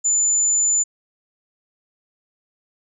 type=tone; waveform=sine; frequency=7040 Hz; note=A8; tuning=in tune; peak=-15 dBFS; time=0.04-0.84 s; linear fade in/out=20 ms; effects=none